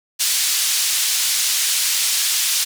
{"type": "band-pass noise", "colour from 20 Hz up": "pink", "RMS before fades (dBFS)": -19, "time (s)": [0.19, 2.65], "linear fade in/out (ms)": 20, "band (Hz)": [3800, 12000], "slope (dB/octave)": 12, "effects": []}